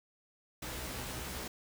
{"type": "noise with comb filter", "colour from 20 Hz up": "pink", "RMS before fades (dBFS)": -41, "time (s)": [0.62, 1.48], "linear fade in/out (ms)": 5, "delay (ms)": 16, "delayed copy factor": 0.7, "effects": []}